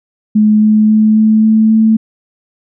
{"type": "tone with pitch steps", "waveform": "sine", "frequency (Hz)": [213.1, 214.6, 216.1, 217.6, 219.1, 220.6], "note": ["G#3", "A3", "A3", "A3", "A3", "A3"], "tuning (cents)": [45, -43, -31, -19, -7, 5], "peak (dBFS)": -5, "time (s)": [0.35, 1.97], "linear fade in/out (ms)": 10, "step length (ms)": 270, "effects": []}